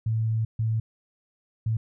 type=tone bursts at uneven times; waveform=sine; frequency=111.5 Hz; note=A2; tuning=23 cents sharp; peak=-22 dBFS; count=3; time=0.06-0.45 / 0.59-0.8 / 1.66-1.77 s; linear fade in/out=5 ms; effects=none